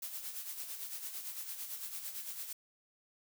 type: noise with tremolo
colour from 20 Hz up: blue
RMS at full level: -41 dBFS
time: 0.02-2.53 s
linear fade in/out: 5 ms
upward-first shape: sine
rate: 8.9 Hz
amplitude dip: 55%
effects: none